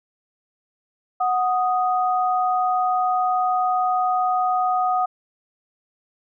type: tone pair together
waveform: sine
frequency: 737.6 / 1244.5 Hz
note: F#5 / D#6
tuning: -6 / 0 cents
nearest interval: major sixth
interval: 906 cents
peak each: -19 / -23 dBFS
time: 1.2-5.06 s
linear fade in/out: 10 ms
effects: none